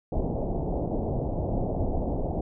pink low-pass noise, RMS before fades -28 dBFS, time 0.12-2.41 s, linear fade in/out 5 ms, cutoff 780 Hz, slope 48 dB/octave, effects none

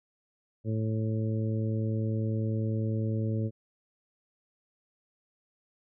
harmonic tone, 110 Hz, A2, in tune, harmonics 1 / 2 / 3 / 4 / 5, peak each -28 / -34 / -38 / -40 / -42 dBFS, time 0.64-3.51 s, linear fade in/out 50 ms, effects none

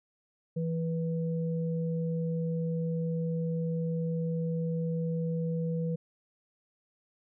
sine tone pair together, 165.26 / 490.1 Hz, E3 / B4, +5 / -13 cents, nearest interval octave + perfect fifth, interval 1882 cents, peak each -29 / -36 dBFS, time 0.56-5.96 s, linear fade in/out 10 ms, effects none

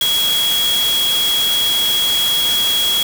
sine tone in noise, 3322 Hz, G#7, in tune, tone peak -14 dBFS, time 0.01-3.03 s, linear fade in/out 2 ms, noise white, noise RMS -22 dBFS, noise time 0.01-3.03 s, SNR +5 dB, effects none

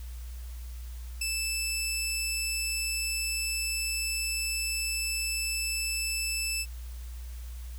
15% pulse tone with ADSR envelope, 2637 Hz, E7, in tune, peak -20 dBFS, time 1.21-6.66 s, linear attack 6 ms, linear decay 8 ms, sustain -2 dB, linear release 49 ms, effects added 60 Hz sine -37 dBFS peak until 7.78 s + white hiss -54 dBFS RMS until 7.78 s

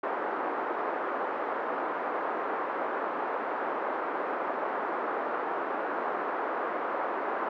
white band-pass noise, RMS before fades -32 dBFS, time 0.03-7.49 s, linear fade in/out 5 ms, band 310 to 1300 Hz, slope 24 dB/octave, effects none

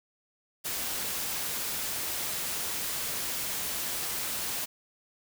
white noise, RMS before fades -33 dBFS, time 0.64-4.66 s, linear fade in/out 20 ms, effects none

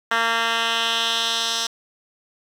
10% pulse tone with band-pass filter sweep, 229.2 Hz, A#3, 29 cents flat, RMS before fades -22 dBFS, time 0.11-1.67 s, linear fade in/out 5 ms, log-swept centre 1900 to 4800 Hz, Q 2, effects 7-bit

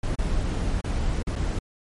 brown noise with dropouts, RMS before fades -25 dBFS, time 0.03-1.59 s, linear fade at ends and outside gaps 5 ms, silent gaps 0.156-0.186 / 0.812-0.842 / 1.227-1.269 / 1.356-1.36 s, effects MP3 48 kbps

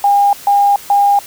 sine tone bursts, 808 Hz, G#5, 48 cents flat, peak -7 dBFS, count 3, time 0.04-1.19 s, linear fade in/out 2 ms, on 290 ms, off 140 ms, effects white hiss -34 dBFS RMS until 1.26 s

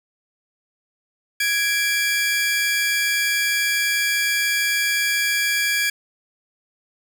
sawtooth tone pair together, 1661.2 / 2347 Hz, G#6 / D7, 0 / -2 cents, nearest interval tritone, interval 598 cents, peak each -18 dBFS, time 1.4-5.9 s, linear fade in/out 5 ms, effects none

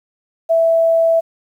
sine tone, 659.3 Hz, E5, in tune, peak -10 dBFS, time 0.49-1.21 s, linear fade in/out 20 ms, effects 8-bit

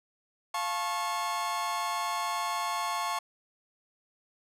40% pulse chord, F augmented, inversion none, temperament just, 698.5 / 873.1 / 1091.3 Hz, F5 / A5 / C#6, 0 / -14 / -27 cents, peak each -36 / -34 / -31 dBFS, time 0.54-3.19 s, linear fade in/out 5 ms, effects low-pass 12000 Hz 12 dB/octave

